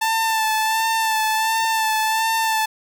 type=tone with vibrato; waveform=sawtooth; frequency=885 Hz; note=A5; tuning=10 cents sharp; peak=-14 dBFS; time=0.01-2.66 s; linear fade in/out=10 ms; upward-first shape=sine; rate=1.4 Hz; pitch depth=27 cents each way; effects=none